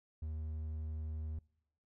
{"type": "tone", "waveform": "triangle", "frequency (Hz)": 77.9, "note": "D#2", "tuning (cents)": 3, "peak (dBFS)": -36, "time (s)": [0.22, 1.39], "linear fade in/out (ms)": 5, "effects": ["noise-tail reverb RT60 0.8 s tail -25 dB re dry"]}